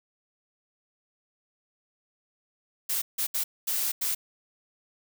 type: noise bursts at uneven times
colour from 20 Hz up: blue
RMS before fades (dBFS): -28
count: 5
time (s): 2.89-3.02 / 3.18-3.27 / 3.34-3.44 / 3.67-3.92 / 4.01-4.15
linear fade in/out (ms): 10
effects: none